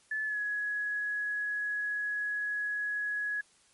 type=tone with pitch glide; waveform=sine; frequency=1732 to 1677.8 Hz; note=A6 to G#6; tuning=-28 to +17 cents; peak=-30 dBFS; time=0.11-3.41 s; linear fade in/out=5 ms; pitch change=-55 cents; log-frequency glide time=0.25-0.39 s; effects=white hiss -64 dBFS RMS until 3.73 s + MP3 48 kbps